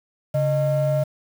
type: ring-modulated tone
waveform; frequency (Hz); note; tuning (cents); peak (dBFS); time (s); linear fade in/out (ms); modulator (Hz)
triangle; 377.8; F#4; +36; -12; 0.34-1.04; 10; 238
effects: tanh soft clip ceiling -11 dBFS + 7-bit